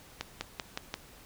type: accelerating click train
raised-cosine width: 0.2 ms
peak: -16 dBFS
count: 5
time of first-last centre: 0.21-0.941 s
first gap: 200 ms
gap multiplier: 0.94
effects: pink hiss -54 dBFS RMS until 1.25 s